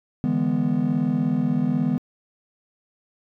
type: chord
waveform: triangle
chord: E dominant seventh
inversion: third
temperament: just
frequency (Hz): 148.33 / 164.81 / 206 / 247.2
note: D3 / E3 / G#3 / B3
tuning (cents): +18 / 0 / -14 / +2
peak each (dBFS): -25 / -23 / -23 / -20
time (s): 0.24-1.98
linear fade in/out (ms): 0
effects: tanh soft clip ceiling -11 dBFS